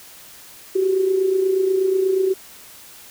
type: tone with amplitude modulation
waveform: sine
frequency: 380.1 Hz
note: F#4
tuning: 47 cents sharp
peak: -13 dBFS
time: 0.75-2.34 s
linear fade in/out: 10 ms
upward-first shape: sine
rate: 28.3 Hz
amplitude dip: 55%
effects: white hiss -43 dBFS RMS until 3.1 s